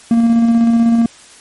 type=tone with tremolo; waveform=triangle; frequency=231.5 Hz; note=A#3; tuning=12 cents flat; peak=-5 dBFS; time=0.11-1.06 s; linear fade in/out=2 ms; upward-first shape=square; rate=16 Hz; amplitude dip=25%; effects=white hiss -41 dBFS RMS until 1.4 s + MP3 48 kbps